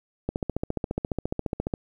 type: click train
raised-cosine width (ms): 2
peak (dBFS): -13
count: 22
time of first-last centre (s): 0.29-1.738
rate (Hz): 14.5
effects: 9-bit